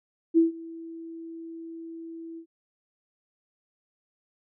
sine tone with ADSR envelope, 329.6 Hz, E4, in tune, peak -14 dBFS, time 0.34-2.46 s, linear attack 35 ms, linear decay 140 ms, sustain -23 dB, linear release 82 ms, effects none

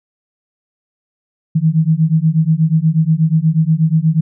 sine beating tone pair, 155.56 / 163.86 Hz, D#3 / E3, 0 / -10 cents, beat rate 8.3 Hz, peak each -13 dBFS, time 1.55-4.21 s, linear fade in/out 10 ms, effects none

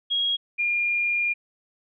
sine tone pair in turn, 3290 / 2411 Hz, G#7 / D7, -17 / +45 cents, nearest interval perfect fourth, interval 538 cents, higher first, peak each -21 dBFS, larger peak neither, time 0.1-0.37 / 0.58-1.34 s, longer second, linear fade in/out 20 ms, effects none

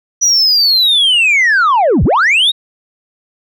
sine linear two-way sweep, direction down then up, 5920 to 44.77 to 3854 Hz, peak -5 dBFS, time 0.21-2.52 s, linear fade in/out 20 ms, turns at 2.04 s, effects tanh soft clip ceiling -6 dBFS

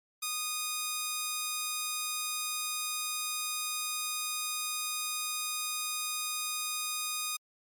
5% pulse tone, 1235 Hz, D#6, 13 cents flat, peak -20 dBFS, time 0.22-7.37 s, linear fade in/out 10 ms, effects MP3 64 kbps

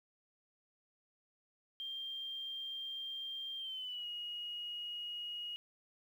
sine tone with pitch glide, 3184 to 2886 Hz, G7 to F#7, +26 to -44 cents, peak -40 dBFS, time 1.8-5.56 s, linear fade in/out 0 ms, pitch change -170 cents, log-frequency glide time 3.58-4.06 s, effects 11-bit

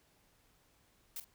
blue noise with echo, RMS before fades -42 dBFS, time 1.16-1.2 s, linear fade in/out 2 ms, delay 44 ms, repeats 1, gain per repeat -13 dB, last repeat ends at 1.244 s, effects pink hiss -70 dBFS RMS until 1.34 s

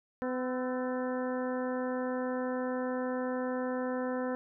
harmonic tone with a mistuned harmonic, 253.4 Hz, B3, 45 cents sharp, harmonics 1 / 2 / 3 / 4 / 5 / 6 / 7, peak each -34 / -34 / -43 / -43 / -46 / -47 / -47 dBFS, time 0.22-4.35 s, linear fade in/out 0 ms, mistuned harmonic 5, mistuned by +67 cents, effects none

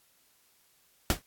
pink noise with exponential decay, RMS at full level -21 dBFS, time 1.1-1.22 s, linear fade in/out 1 ms, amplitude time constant 24 ms, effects white hiss -66 dBFS RMS until 1.26 s + AAC 64 kbps

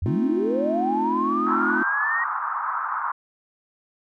sine linear sweep, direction up, 73.42 to 1898 Hz, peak -22 dBFS, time 0.02-2.24 s, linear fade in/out 5 ms
triangle chord, F dominant seventh, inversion first, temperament equal, 220 / 261.6 / 311.1 / 349.2 Hz, A3 / C4 / Eb4 / F4, 0 / 0 / 0 / 0 cents, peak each -27 dBFS, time 0.06-1.83 s, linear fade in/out 0 ms
pink band-pass noise, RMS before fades -27 dBFS, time 1.46-3.12 s, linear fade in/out 10 ms, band 950 to 1400 Hz, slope 48 dB/octave
effects none

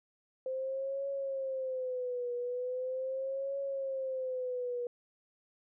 sine tone with vibrato, 518 Hz, C5, 17 cents flat, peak -33 dBFS, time 0.46-4.87 s, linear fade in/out 2 ms, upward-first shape triangle, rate 0.4 Hz, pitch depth 120 cents each way, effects none

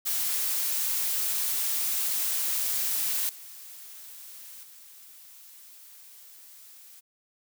blue noise with level steps, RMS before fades -28 / -45 / -50 dBFS, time 0.05-7.01 s, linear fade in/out 20 ms, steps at 3.29 / 4.63 s, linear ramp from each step 2 ms, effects none

